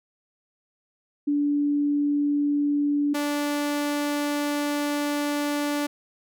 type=tone pair in turn; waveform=sine / sawtooth; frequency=289.8 / 291.4 Hz; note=D4 / D4; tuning=-23 / -13 cents; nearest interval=unison; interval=10 cents; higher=second; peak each=-20 dBFS; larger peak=neither; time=1.27-3.14 / 3.14-5.87 s; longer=second; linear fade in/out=10 ms; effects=none